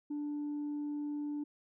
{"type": "tone", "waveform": "sine", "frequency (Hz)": 293.7, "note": "D4", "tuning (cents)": 0, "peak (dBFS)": -33, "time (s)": [0.1, 1.44], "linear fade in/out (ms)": 10, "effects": ["tanh soft clip ceiling -33 dBFS"]}